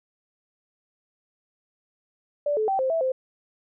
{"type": "tone with pitch steps", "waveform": "sine", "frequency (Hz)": [583, 433, 775, 524, 656, 520], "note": ["D5", "A4", "G5", "C5", "E5", "C5"], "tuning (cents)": [-13, -28, -20, 2, -9, -11], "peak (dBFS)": -21, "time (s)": [2.46, 3.12], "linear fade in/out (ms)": 5, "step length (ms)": 110, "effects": []}